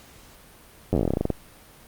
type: slowing click train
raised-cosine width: 2 ms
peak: -9 dBFS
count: 16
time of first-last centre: 0.93-1.303 s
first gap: 10 ms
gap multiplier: 1.12
effects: pink hiss -50 dBFS RMS until 1.87 s + Opus 48 kbps